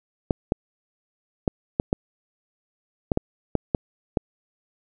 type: clicks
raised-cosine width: 2 ms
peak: -6 dBFS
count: 10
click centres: 0.308 / 0.521 / 1.478 / 1.799 / 1.929 / 3.118 / 3.174 / 3.553 / 3.748 / 4.172 s
effects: none